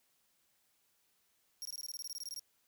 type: tone bursts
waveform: sawtooth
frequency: 5588 Hz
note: F8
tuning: in tune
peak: -38 dBFS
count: 15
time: 1.62-2.394 s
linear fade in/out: 0 ms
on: 32 ms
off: 21 ms
effects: white hiss -75 dBFS RMS until 2.67 s